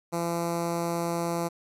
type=tone with notch filter; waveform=10% pulse; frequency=169.8 Hz; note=F3; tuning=48 cents flat; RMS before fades=-29 dBFS; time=0.12-1.49 s; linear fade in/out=20 ms; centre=3000 Hz; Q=0.83; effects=resampled to 32000 Hz + 10-bit